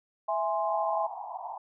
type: chord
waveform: sine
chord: E augmented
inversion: none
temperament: equal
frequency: 659.3 / 830.6 / 1046.5 Hz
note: E5 / G#5 / B#5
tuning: 0 / 0 / 0 cents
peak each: -30 / -30 / -32 dBFS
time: 0.28-1.07 s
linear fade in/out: 10 ms
type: band-pass noise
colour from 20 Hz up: pink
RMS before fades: -39 dBFS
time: 0.67-1.58 s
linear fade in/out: 5 ms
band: 690 to 1000 Hz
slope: 96 dB/octave
effects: none